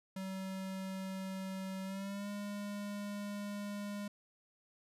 square tone with pitch glide, 190.5 to 204.2 Hz, G3 to G#3, -49 to -29 cents, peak -40 dBFS, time 0.16-4.08 s, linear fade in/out 5 ms, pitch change +120 cents, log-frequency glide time 1.84-2.29 s, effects resampled to 32000 Hz

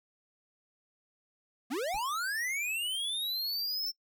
square linear sweep, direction up, 215.9 to 5400 Hz, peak -32 dBFS, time 1.7-3.92 s, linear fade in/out 20 ms
brown noise with exponential decay, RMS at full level -40 dBFS, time 1.94-2.03 s, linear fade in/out 5 ms, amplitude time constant 19 ms
effects noise-tail reverb RT60 0.1 s tail -25 dB re dry

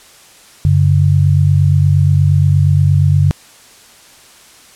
sine tone pair together, 94.6 / 143.1 Hz, F#2 / D3, +39 / -45 cents, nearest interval perfect fifth, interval 716 cents, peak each -10 dBFS, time 0.65-3.31 s, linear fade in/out 0 ms, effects white hiss -42 dBFS RMS until 4.75 s + low-pass 10000 Hz 12 dB/octave

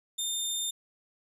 20% pulse tone, 3617 Hz, A7, 47 cents sharp, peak -24 dBFS, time 0.18-0.71 s, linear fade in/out 10 ms, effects none

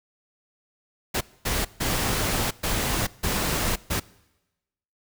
pink noise bursts at uneven times, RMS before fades -25 dBFS, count 6, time 1.14-1.21 / 1.45-1.65 / 1.8-2.51 / 2.63-3.07 / 3.23-3.76 / 3.9-4 s, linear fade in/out 10 ms, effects noise-tail reverb RT60 1.0 s tail -22 dB re dry

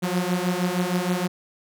sawtooth beating tone pair, 176.5 / 182.9 Hz, F3 / F#3, +19 / -20 cents, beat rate 6.4 Hz, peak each -21 dBFS, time 0.02-1.28 s, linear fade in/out 20 ms, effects none

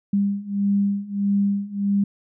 sine beating tone pair, 199.5 / 201.1 Hz, G3 / G3, +31 / +44 cents, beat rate 1.6 Hz, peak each -23 / -21 dBFS, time 0.13-2.04 s, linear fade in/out 5 ms, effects none

